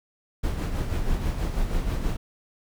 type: noise with tremolo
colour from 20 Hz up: brown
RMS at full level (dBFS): -24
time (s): 0.43-2.17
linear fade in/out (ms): 10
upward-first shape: sine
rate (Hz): 6.2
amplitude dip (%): 45
effects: none